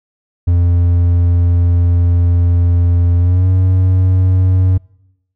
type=tone with pitch glide; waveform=triangle; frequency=87 to 92.71 Hz; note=F2 to F#2; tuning=-6 to +4 cents; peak=-6 dBFS; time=0.47-4.78 s; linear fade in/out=10 ms; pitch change=+110 cents; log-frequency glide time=3.18-3.47 s; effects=noise-tail reverb RT60 0.9 s tail -25 dB re dry